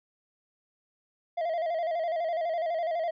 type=tone with vibrato; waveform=triangle; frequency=665 Hz; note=E5; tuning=15 cents sharp; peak=-25 dBFS; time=1.37-3.11 s; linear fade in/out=10 ms; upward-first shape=square; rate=12 Hz; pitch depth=69 cents each way; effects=resampled to 11025 Hz